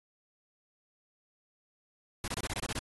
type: noise bursts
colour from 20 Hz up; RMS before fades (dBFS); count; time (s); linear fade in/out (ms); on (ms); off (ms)
pink; -35; 9; 2.24-2.791; 2; 39; 25
effects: AAC 32 kbps